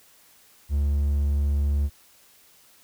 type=tone; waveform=triangle; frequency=71.6 Hz; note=D2; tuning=43 cents flat; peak=-18 dBFS; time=0.69-1.9 s; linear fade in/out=50 ms; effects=white hiss -56 dBFS RMS until 2.83 s